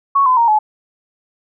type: tone with pitch steps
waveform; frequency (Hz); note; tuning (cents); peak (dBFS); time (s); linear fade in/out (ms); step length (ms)
sine; 1108.7 / 1016.7 / 932.3 / 854.9; C#6 / B5 / A#5 / G#5; 0 / +50 / 0 / +50; -9; 0.15-0.59; 10; 110
effects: none